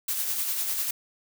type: noise with tremolo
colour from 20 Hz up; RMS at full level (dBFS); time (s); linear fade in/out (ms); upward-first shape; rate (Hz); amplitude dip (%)
blue; -27; 0.08-0.91; 5; sine; 10; 40
effects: none